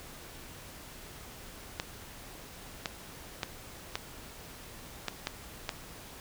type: clicks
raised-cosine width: 0.2 ms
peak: -14 dBFS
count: 7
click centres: 1.799 / 2.858 / 3.432 / 3.955 / 5.083 / 5.271 / 5.692 s
effects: pink hiss -48 dBFS RMS until 6.2 s